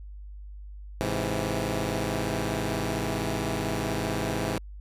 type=chord; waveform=10% pulse; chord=Ab augmented; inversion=none; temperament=equal with one note detuned; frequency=104.61 / 130.81 / 164.81 Hz; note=Ab2 / C3 / E3; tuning=+13 / 0 / 0 cents; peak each=-22 / -24 / -24 dBFS; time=1.01-4.58 s; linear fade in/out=0 ms; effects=added 50 Hz sine -39 dBFS peak until 4.8 s + resampled to 32000 Hz